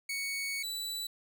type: tone pair in turn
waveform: sawtooth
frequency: 2226 / 3957 Hz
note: C#7 / B7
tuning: +7 / +3 cents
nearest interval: minor seventh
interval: 996 cents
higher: second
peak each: -30 / -32 dBFS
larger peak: first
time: 0.09-0.63 / 0.63-1.07 s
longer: first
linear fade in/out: 5 ms
effects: none